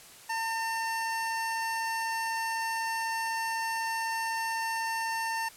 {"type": "tone", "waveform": "25% pulse", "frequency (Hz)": 904, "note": "A5", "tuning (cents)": 47, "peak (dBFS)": -26, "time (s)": [0.29, 5.49], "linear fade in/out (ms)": 10, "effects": ["white hiss -51 dBFS RMS until 5.56 s", "low-pass 12000 Hz 12 dB/octave"]}